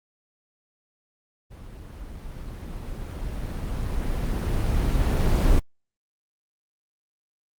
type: noise with level ramp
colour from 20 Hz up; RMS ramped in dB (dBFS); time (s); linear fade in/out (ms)
brown; -41 to -18; 1.5-5.6; 20
effects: Opus 24 kbps